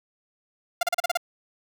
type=tone bursts; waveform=sawtooth; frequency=698.5 Hz; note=F5; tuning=in tune; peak=-17 dBFS; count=7; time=0.81-1.173 s; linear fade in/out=5 ms; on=21 ms; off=36 ms; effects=none